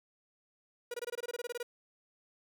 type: tone bursts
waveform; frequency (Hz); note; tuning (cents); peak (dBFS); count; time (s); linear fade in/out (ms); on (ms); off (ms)
45% pulse; 481.8; B4; -43; -36; 14; 0.91-1.63; 5; 31; 22
effects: none